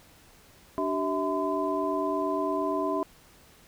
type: tone cluster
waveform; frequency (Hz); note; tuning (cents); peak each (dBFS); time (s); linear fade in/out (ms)
sine; 293.8 / 382.5 / 649 / 1018; D4 / G4 / E5 / C6; +1 / -42 / -27 / -48; -31; 0.78-3.03; 0
effects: pink hiss -56 dBFS RMS until 3.67 s